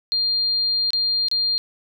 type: tone with dropouts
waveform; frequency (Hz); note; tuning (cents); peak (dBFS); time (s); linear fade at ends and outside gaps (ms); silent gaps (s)
sine; 4200; C8; +6; -18; 0.12-1.58; 0; 0.905-0.933 / 1.284-1.314
effects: none